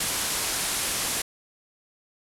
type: low-pass noise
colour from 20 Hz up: white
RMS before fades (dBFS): -28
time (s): 0-1.22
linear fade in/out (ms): 5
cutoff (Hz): 12000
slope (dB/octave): 48
effects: none